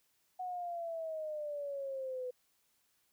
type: exponential sweep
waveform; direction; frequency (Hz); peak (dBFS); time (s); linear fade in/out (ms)
sine; down; 740 to 497.6; -37; 0.39-2.31; 10
effects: white hiss -75 dBFS RMS until 3.12 s